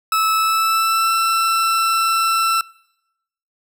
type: tone with pitch glide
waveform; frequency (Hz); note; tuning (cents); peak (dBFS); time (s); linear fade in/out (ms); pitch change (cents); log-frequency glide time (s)
40% pulse; 1304 to 1336.8; E6 to E6; -19 to +24; -14; 0.12-2.61; 2; +43; 0.33-1.13
effects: noise-tail reverb RT60 0.9 s tail -25 dB re dry